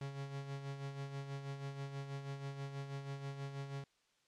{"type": "tone with tremolo", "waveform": "45% pulse", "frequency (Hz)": 138.59, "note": "C#3", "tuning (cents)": 0, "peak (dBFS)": -40, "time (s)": [0.01, 3.84], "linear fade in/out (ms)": 2, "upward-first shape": "sine", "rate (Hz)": 6.2, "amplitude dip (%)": 55, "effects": ["white hiss -75 dBFS RMS until 4.27 s", "low-pass 6000 Hz 12 dB/octave"]}